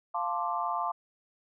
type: chord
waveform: sine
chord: D minor seventh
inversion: first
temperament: equal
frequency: 698.5 / 880 / 1046.5 / 1174.7 Hz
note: F5 / A5 / C6 / D6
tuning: 0 / 0 / 0 / 0 cents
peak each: -34 dBFS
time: 0.14-0.92 s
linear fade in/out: 10 ms
effects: none